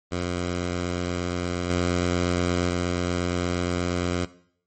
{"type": "tone with level steps", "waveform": "10% pulse", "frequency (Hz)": 88.5, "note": "F2", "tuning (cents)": 23, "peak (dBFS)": [-17, -13, -15], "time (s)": [0.11, 4.26], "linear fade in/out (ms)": 20, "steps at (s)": [1.7, 2.69], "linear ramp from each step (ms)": 2, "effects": ["noise-tail reverb RT60 0.6 s tail -18 dB re dry", "MP3 32 kbps"]}